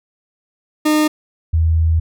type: tone pair in turn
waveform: 40% pulse / sine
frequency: 305.5 / 81.1 Hz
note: D#4 / E2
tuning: -32 / -28 cents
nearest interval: octave + major seventh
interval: 2296 cents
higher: first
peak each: -11 dBFS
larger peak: neither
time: 0.85-1.08 / 1.53-2 s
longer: second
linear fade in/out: 10 ms
effects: none